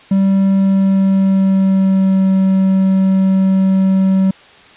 triangle tone with pitch glide, 194.1 to 190.88 Hz, G3 to G3, -17 to -46 cents, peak -7 dBFS, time 0.11-4.31 s, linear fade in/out 5 ms, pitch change -29 cents, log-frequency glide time 0.53-2.29 s, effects white hiss -42 dBFS RMS until 4.76 s + resampled to 8000 Hz

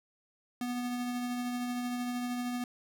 square tone with tremolo, 245.3 Hz, B3, 12 cents flat, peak -32 dBFS, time 0.61-2.64 s, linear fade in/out 2 ms, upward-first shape triangle, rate 13 Hz, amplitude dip 30%, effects none

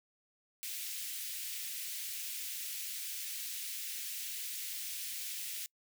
white high-pass noise, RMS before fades -41 dBFS, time 0.63-5.66 s, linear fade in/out 0 ms, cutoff 2100 Hz, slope 24 dB/octave, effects noise-tail reverb RT60 0.1 s tail -25 dB re dry

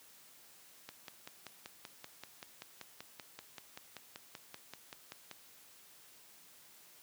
click train, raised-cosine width 0.2 ms, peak -28 dBFS, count 24, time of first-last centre 0.89-5.313 s, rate 5.2 Hz, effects white hiss -60 dBFS RMS until 7.02 s + high-pass 100 Hz 12 dB/octave

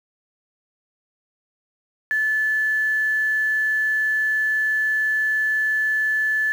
sine tone with quantisation, 1737 Hz, A6, 23 cents flat, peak -18 dBFS, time 2.11-6.52 s, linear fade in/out 0 ms, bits 7, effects none

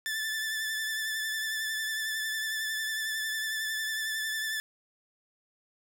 sawtooth tone with vibrato, 1755 Hz, A6, 5 cents flat, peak -27 dBFS, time 0.06-4.6 s, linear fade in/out 0 ms, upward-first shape triangle, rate 11 Hz, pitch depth 34 cents each way, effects none

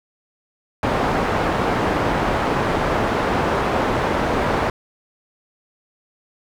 white low-pass noise, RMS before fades -20 dBFS, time 0.83-4.7 s, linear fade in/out 2 ms, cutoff 980 Hz, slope 12 dB/octave, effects none

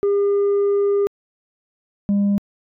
sine tone pair in turn, 403 / 201.5 Hz, G4 / G3, +48 / +48 cents, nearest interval octave, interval 1200 cents, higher first, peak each -12 dBFS, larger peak neither, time 0.03-1.07 / 2.09-2.38 s, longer first, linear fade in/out 0 ms, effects tanh soft clip ceiling -14 dBFS

